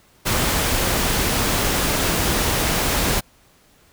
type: noise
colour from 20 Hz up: pink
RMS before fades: -20 dBFS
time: 0.25-3.21 s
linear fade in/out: 20 ms
effects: pink hiss -55 dBFS RMS until 3.92 s